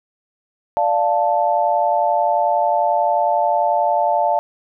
sine chord, D minor, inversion none, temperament equal, 587.3 / 698.5 / 880 Hz, D5 / F5 / A5, 0 / 0 / 0 cents, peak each -20 / -18 / -18 dBFS, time 0.77-4.39 s, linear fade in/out 0 ms, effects none

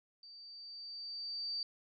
sine tone with level ramp, 4630 Hz, D8, 25 cents flat, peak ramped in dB -52 to -35 dBFS, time 0.23-1.63 s, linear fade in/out 2 ms, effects none

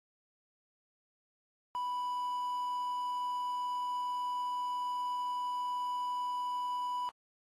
triangle tone with quantisation, 987.8 Hz, B5, in tune, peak -31 dBFS, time 1.75-7.09 s, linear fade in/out 0 ms, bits 9, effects AAC 32 kbps

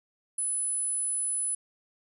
sine tone, 10050 Hz, D#9, 16 cents sharp, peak -27 dBFS, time 0.38-1.55 s, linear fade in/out 5 ms, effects none

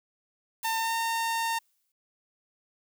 blue noise with exponential decay, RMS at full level -38 dBFS, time 0.63-1.92 s, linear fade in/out 2 ms, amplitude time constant 280 ms
sawtooth tone with pitch glide, 903 to 913.5 Hz, A5 to A#5, +45 to -35 cents, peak -23 dBFS, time 0.64-1.59 s, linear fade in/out 10 ms, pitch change +20 cents, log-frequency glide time 0.78-0.94 s
effects none

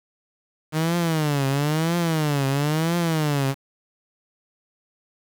sawtooth tone with vibrato, 153.1 Hz, D#3, 28 cents flat, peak -16 dBFS, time 0.72-3.55 s, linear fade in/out 50 ms, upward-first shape triangle, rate 1 Hz, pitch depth 230 cents each way, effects 7-bit

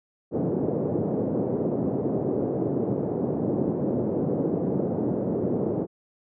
white band-pass noise, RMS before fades -26 dBFS, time 0.31-5.87 s, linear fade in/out 50 ms, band 120 to 480 Hz, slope 24 dB/octave, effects none

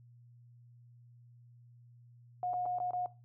sine tone with dropouts, 721 Hz, F#5, 45 cents flat, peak -32 dBFS, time 2.43-3.06 s, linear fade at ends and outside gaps 1 ms, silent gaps 2.534-2.539 / 2.656-2.661 / 2.786-2.801 / 2.908-2.933 s, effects noise-tail reverb RT60 0.3 s tail -19 dB re dry + added 120 Hz sine -56 dBFS peak until 3.24 s

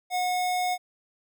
square tone, 727 Hz, F#5, 31 cents flat, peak -25 dBFS, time 0.1-0.78 s, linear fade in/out 50 ms, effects none

